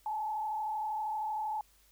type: tone with frequency modulation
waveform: sine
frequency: 860 Hz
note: A5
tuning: 40 cents flat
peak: -32 dBFS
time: 0.06-1.61 s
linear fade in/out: 2 ms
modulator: 32.8 Hz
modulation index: 0.76
effects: added 50 Hz sine -67 dBFS peak until 1.91 s + white hiss -66 dBFS RMS until 1.91 s